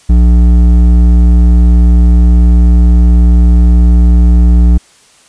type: tone with hard clipping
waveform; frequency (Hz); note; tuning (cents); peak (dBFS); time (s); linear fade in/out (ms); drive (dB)
sine; 59.3; A#1; +30; -4; 0.09-4.78; 10; 9
effects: white hiss -44 dBFS RMS until 5.28 s + resampled to 22050 Hz